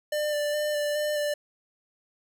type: tone with vibrato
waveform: square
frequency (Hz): 594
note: D5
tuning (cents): +20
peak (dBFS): -26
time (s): 0.12-1.34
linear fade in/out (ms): 5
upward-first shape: square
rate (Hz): 2.4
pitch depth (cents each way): 14
effects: none